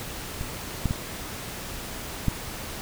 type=clicks; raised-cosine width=5 ms; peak=-18 / -11 / -14 / -9 dBFS; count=4; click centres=0.411 / 0.857 / 0.909 / 2.283 s; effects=pink hiss -36 dBFS RMS until 2.81 s